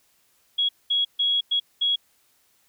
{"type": "tone bursts at uneven times", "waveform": "sine", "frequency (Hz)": 3325, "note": "G#7", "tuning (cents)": 1, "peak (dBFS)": -19, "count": 5, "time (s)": [[0.58, 0.69], [0.9, 1.05], [1.19, 1.41], [1.51, 1.6], [1.81, 1.96]], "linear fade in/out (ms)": 10, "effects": ["white hiss -64 dBFS RMS until 2.68 s"]}